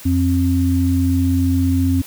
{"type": "tone pair together", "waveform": "sine", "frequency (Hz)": [88.5, 265.6], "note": ["F2", "C4"], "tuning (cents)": [23, 26], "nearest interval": "octave + perfect fifth", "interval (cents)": 1903, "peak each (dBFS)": -16, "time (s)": [0.05, 2.02], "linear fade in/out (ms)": 10, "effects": ["white hiss -38 dBFS RMS until 2.06 s"]}